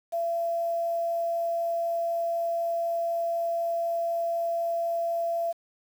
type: tone with quantisation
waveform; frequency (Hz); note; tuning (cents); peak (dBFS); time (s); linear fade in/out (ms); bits
sine; 676; E5; +43; -25; 0.12-5.53; 20; 8
effects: none